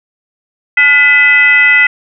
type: tone with frequency modulation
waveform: sine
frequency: 2005 Hz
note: B6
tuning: 26 cents sharp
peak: -4 dBFS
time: 0.77-1.87 s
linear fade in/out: 5 ms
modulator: 570 Hz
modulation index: 0.77
effects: none